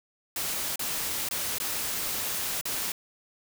white noise with dropouts, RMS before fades -31 dBFS, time 0.36-2.92 s, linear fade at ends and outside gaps 2 ms, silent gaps 0.758-0.793 / 1.288-1.31 / 1.584-1.6 / 2.612-2.654 s, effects none

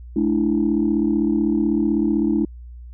sine chord, A suspended fourth, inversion none, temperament equal with one note detuned, 214.6 / 293.7 / 329.6 Hz, A3 / D4 / E4, -43 / 0 / 0 cents, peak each -20 dBFS, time 0.16-2.45 s, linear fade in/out 5 ms, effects tanh soft clip ceiling -9 dBFS + added 60 Hz sine -35 dBFS peak until 2.93 s

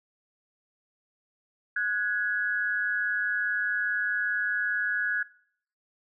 sine tone pair together, 1467.6 / 1670 Hz, F#6 / G#6, -15 / +9 cents, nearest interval major second, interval 224 cents, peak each -28 dBFS, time 1.76-5.23 s, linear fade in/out 5 ms, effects noise-tail reverb RT60 0.6 s tail -21 dB re dry

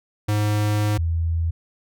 square / sine tone pair in turn, 105 / 82.74 Hz, G#2 / E2, +19 / +7 cents, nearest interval major third, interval 412 cents, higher first, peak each -19 dBFS, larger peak neither, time 0.28-0.98 / 0.98-1.51 s, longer first, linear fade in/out 10 ms, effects none

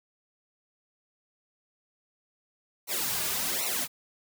white noise with flanger, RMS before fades -30 dBFS, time 2.87-3.88 s, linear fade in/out 50 ms, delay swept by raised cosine 0.6 to 3.9 ms, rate 1.3 Hz, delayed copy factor -1, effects none

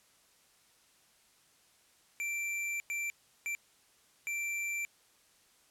square tone bursts at uneven times, 2349 Hz, D7, in tune, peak -34 dBFS, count 4, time 2.2-2.8 / 2.9-3.1 / 3.46-3.55 / 4.27-4.85 s, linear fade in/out 0 ms, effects white hiss -66 dBFS RMS until 5.7 s + low-pass 11000 Hz 12 dB/octave

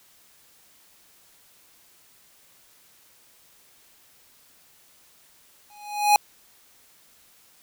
square tone with exponential growth, 830.6 Hz, G#5, in tune, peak -12 dBFS, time 5.7-6.16 s, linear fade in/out 1 ms, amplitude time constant 99 ms, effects white hiss -57 dBFS RMS until 7.62 s

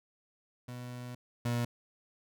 30% pulse tone pair in turn, 123.3 / 119.65 Hz, B2 / A#2, -2 / +46 cents, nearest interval minor second, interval 52 cents, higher first, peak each -38 / -27 dBFS, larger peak second, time 0.68-1.15 / 1.45-1.65 s, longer first, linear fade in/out 5 ms, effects none

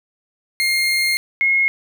30% pulse / sine tone pair in turn, 2126 / 2161 Hz, C7 / C#7, +27 / -45 cents, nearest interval unison, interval 28 cents, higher second, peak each -13 dBFS, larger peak neither, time 0.6-1.17 / 1.41-1.68 s, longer first, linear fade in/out 0 ms, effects none

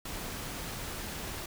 pink noise, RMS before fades -39 dBFS, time 0.05-1.46 s, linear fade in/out 5 ms, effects none

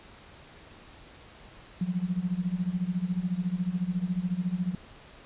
sine tone with tremolo, 180.2 Hz, F#3, 45 cents flat, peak -23 dBFS, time 1.81-4.75 s, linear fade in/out 2 ms, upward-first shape sine, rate 14 Hz, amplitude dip 85%, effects pink hiss -51 dBFS RMS until 5.25 s + resampled to 8000 Hz

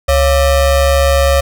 square ring-modulated tone, 311.1 Hz, D#4, in tune, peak -6 dBFS, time 0.08-1.41 s, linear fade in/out 10 ms, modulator 242 Hz, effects none

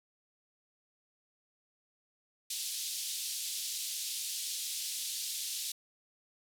pink band-pass noise, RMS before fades -38 dBFS, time 2.5-5.72 s, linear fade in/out 5 ms, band 3500 to 13000 Hz, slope 24 dB/octave, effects none

